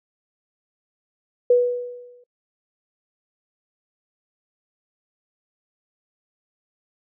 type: tone with exponential decay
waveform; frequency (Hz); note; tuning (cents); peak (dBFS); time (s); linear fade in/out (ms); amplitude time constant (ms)
sine; 489.5; B4; -15; -10; 1.5-2.24; 5; 160
effects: noise-tail reverb RT60 0.1 s tail -24 dB re dry